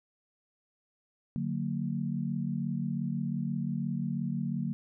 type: chord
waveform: sine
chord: D augmented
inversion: none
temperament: just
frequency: 146.83 / 183.54 / 229.4 Hz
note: D3 / F#3 / A#3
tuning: 0 / -14 / -28 cents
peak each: -34 dBFS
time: 1.36-4.73 s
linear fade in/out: 0 ms
effects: none